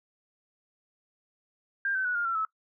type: tone with pitch steps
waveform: sine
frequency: 1596 / 1531.9 / 1470.3 / 1411.2 / 1354.5 / 1300.1 Hz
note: G6 / G6 / F#6 / F6 / E6 / E6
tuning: +31 / -40 / -11 / +18 / +47 / -24 cents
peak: -26 dBFS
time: 1.85-2.45 s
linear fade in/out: 2 ms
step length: 100 ms
effects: noise-tail reverb RT60 0.1 s tail -20 dB re dry